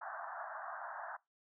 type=band-pass noise; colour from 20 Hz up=pink; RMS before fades=-45 dBFS; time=0.01-1.17 s; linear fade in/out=10 ms; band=640 to 1700 Hz; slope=96 dB/octave; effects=noise-tail reverb RT60 0.2 s tail -22 dB re dry